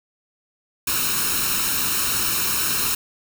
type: noise with comb filter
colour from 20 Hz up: white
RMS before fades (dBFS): -22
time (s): 0.87-2.95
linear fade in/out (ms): 5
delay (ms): 0.74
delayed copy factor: +0.7
effects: none